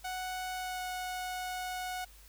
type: tone with pitch glide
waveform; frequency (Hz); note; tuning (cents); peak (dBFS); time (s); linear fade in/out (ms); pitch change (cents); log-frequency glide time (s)
sawtooth; 740 to 734.5; F#5 to F#5; 0 to -13; -32; 0.04-2.05; 10; -13; 0.53-0.85
effects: added 50 Hz sine -55 dBFS peak until 2.28 s + white hiss -59 dBFS RMS until 2.28 s